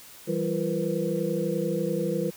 sine tone cluster, 165.3 / 193.9 / 341.4 / 471.3 / 503 Hz, E3 / G3 / F4 / A#4 / B4, +5 / -19 / -39 / +19 / +32 cents, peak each -31 dBFS, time 0.27-2.31 s, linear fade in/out 20 ms, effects white hiss -48 dBFS RMS until 2.36 s

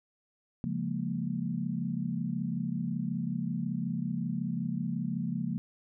sine chord, Bb minor seventh, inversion first, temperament equal, 138.59 / 174.61 / 207.7 / 233.1 Hz, Db3 / F3 / Ab3 / Bb3, 0 / 0 / 0 / 0 cents, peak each -37 / -34 / -37 / -35 dBFS, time 0.64-5.58 s, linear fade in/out 0 ms, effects none

